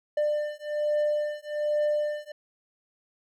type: beating tone pair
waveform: triangle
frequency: 596 / 597.2 Hz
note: D5 / D5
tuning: +25 / +29 cents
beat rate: 1.2 Hz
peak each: -26 dBFS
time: 0.17-2.32 s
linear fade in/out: 5 ms
effects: none